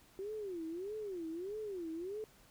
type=tone with vibrato; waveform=sine; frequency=373.4 Hz; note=F#4; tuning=16 cents sharp; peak=-39 dBFS; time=0.19-2.24 s; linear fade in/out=0 ms; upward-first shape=sine; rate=1.6 Hz; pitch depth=260 cents each way; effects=pink hiss -64 dBFS RMS until 2.5 s